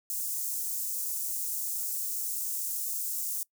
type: high-pass noise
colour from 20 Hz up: white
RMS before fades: -33 dBFS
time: 0.1-3.43 s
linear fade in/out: 0 ms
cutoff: 6700 Hz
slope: 24 dB/octave
effects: noise-tail reverb RT60 0.1 s tail -23 dB re dry

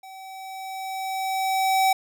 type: tone with level ramp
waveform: square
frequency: 765 Hz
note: G5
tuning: 42 cents flat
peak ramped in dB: -41 to -17 dBFS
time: 0.03-1.93 s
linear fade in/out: 5 ms
effects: none

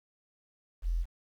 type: tone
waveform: sine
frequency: 42.36 Hz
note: E1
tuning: 48 cents sharp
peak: -27 dBFS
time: 0.82-1.06 s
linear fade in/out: 50 ms
effects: 10-bit

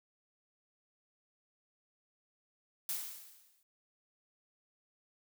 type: noise with exponential decay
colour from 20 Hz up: blue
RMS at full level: -35 dBFS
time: 2.89-3.63 s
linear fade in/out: 2 ms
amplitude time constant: 160 ms
effects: none

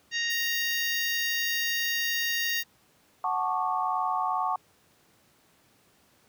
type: harmonic tone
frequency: 932.3 Hz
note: A#5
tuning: in tune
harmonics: 2 / 3 / 4 / 5 / 6 / 7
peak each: -29 / -33 / -35 / -37 / -39 / -40 dBFS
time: 0.11-2.64 s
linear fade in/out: 50 ms
type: high-pass noise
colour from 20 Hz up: white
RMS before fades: -37 dBFS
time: 0.3-2.63 s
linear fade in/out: 5 ms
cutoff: 12000 Hz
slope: 24 dB/octave
type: chord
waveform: sine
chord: D major seventh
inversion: first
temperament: equal with one note detuned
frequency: 740 / 880 / 1108.7 / 1191.1 Hz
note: F#5 / A5 / C#6 / D6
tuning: 0 / 0 / 0 / +24 cents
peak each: -30 / -31 / -29 / -35 dBFS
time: 3.24-4.56 s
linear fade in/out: 2 ms
effects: pink hiss -63 dBFS RMS until 6.28 s + high-pass 100 Hz 12 dB/octave

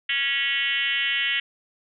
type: tone with frequency modulation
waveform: sine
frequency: 2472 Hz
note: D#7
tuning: 12 cents flat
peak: -21 dBFS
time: 0.09-1.4 s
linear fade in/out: 5 ms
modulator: 270 Hz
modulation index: 2.8
effects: none

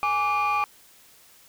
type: tone cluster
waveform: sine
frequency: 830 / 1165 / 2423 Hz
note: G#5 / D6 / D#7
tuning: -1 / -14 / -47 cents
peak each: -24 / -22 / -27 dBFS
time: 0.03-0.64 s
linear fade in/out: 0 ms
effects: tanh soft clip ceiling -17 dBFS + white hiss -54 dBFS RMS until 1.48 s

